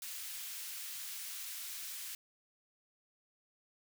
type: high-pass noise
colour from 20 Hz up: white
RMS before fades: -44 dBFS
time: 0.02-2.15 s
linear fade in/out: 2 ms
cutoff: 1800 Hz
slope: 12 dB/octave
effects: none